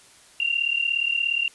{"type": "tone pair together", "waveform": "sine", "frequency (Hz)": [2755, 2792], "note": ["F7", "F7"], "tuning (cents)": [-24, -1], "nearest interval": "unison", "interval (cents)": 23, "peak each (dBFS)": -24, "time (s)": [0.4, 1.48], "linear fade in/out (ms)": 2, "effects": ["white hiss -52 dBFS RMS until 1.54 s", "resampled to 24000 Hz"]}